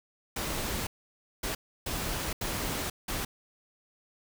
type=noise bursts at uneven times; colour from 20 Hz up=pink; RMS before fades=-33 dBFS; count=5; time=0.36-0.87 / 1.43-1.55 / 1.86-2.33 / 2.41-2.9 / 3.08-3.25 s; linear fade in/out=5 ms; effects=none